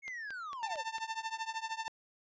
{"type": "linear sweep", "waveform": "triangle", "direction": "down", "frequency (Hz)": [2217, 474.2], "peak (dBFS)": -38, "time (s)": [0.02, 0.83], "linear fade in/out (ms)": 50}
{"type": "click train", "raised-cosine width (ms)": 0.2, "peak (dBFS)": -30, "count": 5, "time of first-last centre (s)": [0.08, 0.983], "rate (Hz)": 4.43}
{"type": "tone with tremolo", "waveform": "sawtooth", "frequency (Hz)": 894, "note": "A5", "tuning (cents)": 27, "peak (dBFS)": -29, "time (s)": [0.63, 1.88], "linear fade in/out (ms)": 0, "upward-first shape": "triangle", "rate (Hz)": 13, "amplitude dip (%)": 95}
{"effects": ["resampled to 16000 Hz"]}